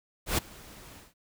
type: noise with ADSR envelope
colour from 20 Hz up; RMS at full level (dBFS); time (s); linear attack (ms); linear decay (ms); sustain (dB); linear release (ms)
pink; -25; 0.26-1.14; 120; 11; -24; 170
effects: none